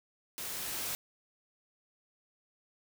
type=noise with level ramp; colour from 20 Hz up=white; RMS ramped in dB=-40 to -36 dBFS; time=0.38-0.95 s; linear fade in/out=0 ms; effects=none